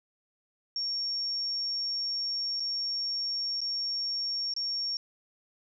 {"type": "tone with dropouts", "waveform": "sine", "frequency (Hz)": 5520, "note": "F8", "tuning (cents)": -21, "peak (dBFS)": -29, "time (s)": [0.76, 4.97], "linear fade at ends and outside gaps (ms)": 1, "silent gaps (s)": [[2.598, 2.603], [3.606, 3.615], [4.538, 4.564]], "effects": []}